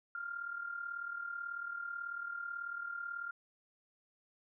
sine tone with amplitude modulation, 1397 Hz, F6, in tune, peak -36 dBFS, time 0.15-3.31 s, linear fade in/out 2 ms, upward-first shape sine, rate 38.2 Hz, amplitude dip 65%, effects none

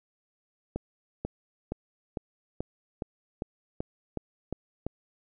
accelerating click train, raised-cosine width 2 ms, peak -18 dBFS, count 11, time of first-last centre 0.76-4.866 s, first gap 490 ms, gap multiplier 0.96, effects none

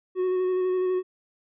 triangle tone with vibrato, 368.5 Hz, F#4, 7 cents flat, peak -20 dBFS, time 0.15-1.03 s, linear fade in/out 50 ms, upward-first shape square, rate 12 Hz, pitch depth 13 cents each way, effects resampled to 8000 Hz

